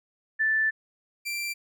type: tone pair in turn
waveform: sine / sawtooth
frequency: 1760 / 2355 Hz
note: A6 / D7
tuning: 0 / +4 cents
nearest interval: perfect fourth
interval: 504 cents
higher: second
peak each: -21 / -26 dBFS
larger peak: first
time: 0.39-0.71 / 1.25-1.54 s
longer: first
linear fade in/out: 20 ms
effects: none